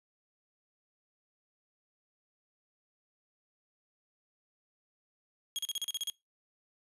sawtooth tone bursts, 3282 Hz, G#7, 21 cents flat, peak -29 dBFS, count 9, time 5.56-6.099 s, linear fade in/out 0 ms, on 27 ms, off 37 ms, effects noise-tail reverb RT60 0.2 s tail -23 dB re dry + resampled to 32000 Hz

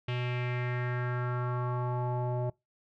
square tone with low-pass filter sweep, 123.47 Hz, B2, in tune, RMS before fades -32 dBFS, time 0.08-2.5 s, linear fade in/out 5 ms, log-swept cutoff 2900 to 690 Hz, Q 3.4, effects noise-tail reverb RT60 0.2 s tail -24 dB re dry

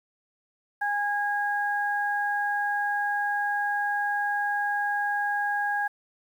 sine tone pair together, 820 / 1640 Hz, G#5 / G#6, -22 / -22 cents, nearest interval octave, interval 1200 cents, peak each -27 dBFS, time 0.81-5.88 s, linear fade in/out 10 ms, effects 9-bit

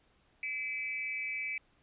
sine tone with amplitude modulation, 2308 Hz, D7, 31 cents flat, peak -30 dBFS, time 0.43-1.58 s, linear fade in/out 2 ms, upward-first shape sine, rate 262 Hz, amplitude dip 90%, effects pink hiss -69 dBFS RMS until 1.82 s + resampled to 8000 Hz

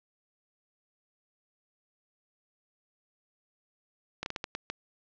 slowing click train, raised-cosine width 0.2 ms, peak -16 dBFS, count 7, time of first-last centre 4.23-4.7 s, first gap 31 ms, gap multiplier 1.37, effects low-pass 5000 Hz 12 dB/octave

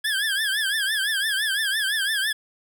25% pulse tone with vibrato, 1661.2 Hz, G#6, in tune, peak -18 dBFS, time 0.04-2.33 s, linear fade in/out 10 ms, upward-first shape triangle, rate 5.9 Hz, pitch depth 150 cents each way, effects none

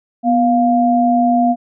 sine tone pair together, 245.3 / 700.7 Hz, B3 / F5, -12 / +6 cents, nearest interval octave + tritone, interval 1818 cents, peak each -13 dBFS, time 0.23-1.56 s, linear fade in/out 50 ms, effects none

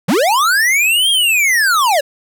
square linear two-way sweep, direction up then down, 139.4 to 3277 to 535 Hz, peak -11 dBFS, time 0.08-2.01 s, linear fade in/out 10 ms, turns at 1.1 s, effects none

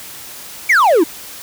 triangle exponential sweep, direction down, 2349 to 293.7 Hz, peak -6 dBFS, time 0.69-1.04 s, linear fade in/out 10 ms, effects white hiss -33 dBFS RMS until 1.42 s

